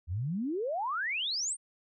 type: exponential sweep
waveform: sine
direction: up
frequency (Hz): 77.5 to 9310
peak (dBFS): -30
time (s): 0.07-1.57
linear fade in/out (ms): 50
effects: none

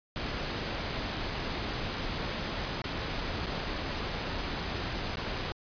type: noise with dropouts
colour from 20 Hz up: pink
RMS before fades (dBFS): -34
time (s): 0.16-5.52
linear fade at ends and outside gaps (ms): 0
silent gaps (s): 1.302-1.306 / 2.818-2.841 / 3.461-3.467 / 5.157-5.171
effects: resampled to 11025 Hz

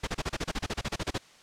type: noise bursts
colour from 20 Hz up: pink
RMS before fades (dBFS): -30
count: 16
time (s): 0.03-1.183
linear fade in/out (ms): 10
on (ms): 43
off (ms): 31
effects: white hiss -55 dBFS RMS until 1.42 s + low-pass 6000 Hz 12 dB/octave

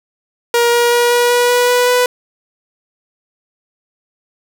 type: tone with pitch steps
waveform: sawtooth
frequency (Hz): 473.6 / 476.6 / 479.7 / 482.7 / 485.8 / 488.9 / 492 / 495.1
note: A#4 / A#4 / A#4 / B4 / B4 / B4 / B4 / B4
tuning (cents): +27 / +38 / +50 / -40 / -29 / -18 / -7 / +4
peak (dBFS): -6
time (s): 0.54-2.06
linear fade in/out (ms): 2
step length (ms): 190
effects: none

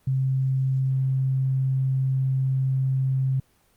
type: tone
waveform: sine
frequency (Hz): 132.5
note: C3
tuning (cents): +22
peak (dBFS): -20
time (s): 0.07-3.4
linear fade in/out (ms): 5
effects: pink hiss -63 dBFS RMS until 3.76 s + Opus 24 kbps

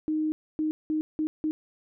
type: tone bursts at uneven times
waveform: sine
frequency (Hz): 310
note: D#4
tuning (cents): -6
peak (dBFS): -24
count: 5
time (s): 0.08-0.32 / 0.59-0.71 / 0.9-1.01 / 1.19-1.27 / 1.44-1.51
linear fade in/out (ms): 0
effects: none

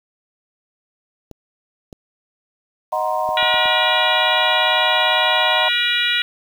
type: clicks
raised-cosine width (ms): 2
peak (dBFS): -23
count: 6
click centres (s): 1.313 / 1.928 / 3.29 / 3.428 / 3.542 / 3.657
type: chord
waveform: sine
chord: C half-diminished seventh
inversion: first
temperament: equal with one note detuned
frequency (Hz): 622.3 / 740 / 944.3 / 1046.5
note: Eb5 / Gb5 / Bb5 / C6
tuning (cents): 0 / 0 / +22 / 0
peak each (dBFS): -23 / -23 / -23 / -25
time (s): 2.92-5.69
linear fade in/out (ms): 10
type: harmonic tone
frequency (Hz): 480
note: B4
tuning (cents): -49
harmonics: 3 / 4 / 5 / 6 / 7 / 8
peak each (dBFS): -23 / -23 / -23 / -23 / -23 / -23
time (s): 3.37-6.22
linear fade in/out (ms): 2
effects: 7-bit

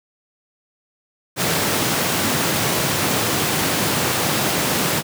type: high-pass noise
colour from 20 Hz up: pink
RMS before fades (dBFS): -20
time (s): 1.36-5.03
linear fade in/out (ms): 50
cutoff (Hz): 110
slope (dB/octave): 24
effects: none

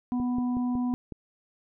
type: harmonic tone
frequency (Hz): 247.1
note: B3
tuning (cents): +1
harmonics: 1 / 3 / 4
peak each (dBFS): -25 / -41 / -42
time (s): 0.12-0.94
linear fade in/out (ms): 0
type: click train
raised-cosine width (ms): 3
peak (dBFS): -24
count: 6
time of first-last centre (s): 0.2-1.123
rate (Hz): 5.42
effects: none

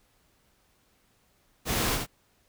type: noise with echo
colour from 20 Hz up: pink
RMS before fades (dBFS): -28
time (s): 1.65-1.99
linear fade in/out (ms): 50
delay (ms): 77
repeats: 1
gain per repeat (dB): -4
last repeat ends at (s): 2.067
effects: pink hiss -67 dBFS RMS until 2.48 s

